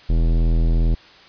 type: tone with tanh clipping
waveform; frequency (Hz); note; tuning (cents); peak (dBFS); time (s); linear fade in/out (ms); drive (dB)
sine; 41.2; E1; 0; -16; 0.09-0.95; 10; 18
effects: white hiss -46 dBFS RMS until 1.28 s + resampled to 11025 Hz

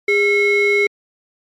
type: ring-modulated tone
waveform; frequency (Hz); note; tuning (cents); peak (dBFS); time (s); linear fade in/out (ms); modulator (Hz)
triangle; 882; A5; +4; -7; 0.08-0.87; 5; 1290
effects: MP3 64 kbps

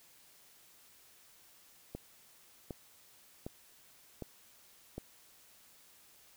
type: click train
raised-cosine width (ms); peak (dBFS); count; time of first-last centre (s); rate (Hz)
2; -27; 5; 1.95-4.98; 1.32
effects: white hiss -62 dBFS RMS until 6.36 s

